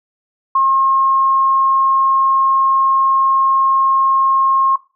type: tone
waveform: sine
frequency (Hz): 1074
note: C6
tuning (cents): +45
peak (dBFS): -10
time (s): 0.55-4.76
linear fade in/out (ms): 5
effects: noise-tail reverb RT60 0.3 s tail -18 dB re dry